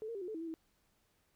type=tone with pitch steps; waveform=sine; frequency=435.7 / 462.5 / 396.9 / 358.1 / 435.8 / 323.8 / 331.8 / 322.3 Hz; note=A4 / A#4 / G4 / F4 / A4 / E4 / E4 / E4; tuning=-17 / -14 / +22 / +43 / -17 / -31 / +11 / -39 cents; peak=-39 dBFS; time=0.02-0.54 s; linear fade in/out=0 ms; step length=65 ms; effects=pink hiss -75 dBFS RMS until 1.35 s